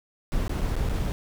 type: noise with dropouts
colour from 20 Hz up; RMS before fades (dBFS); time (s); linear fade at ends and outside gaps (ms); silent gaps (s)
brown; -26; 0.32-1.12; 0; 0.479-0.494 / 0.611-0.615 / 0.755-0.765 / 0.888-0.896
effects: none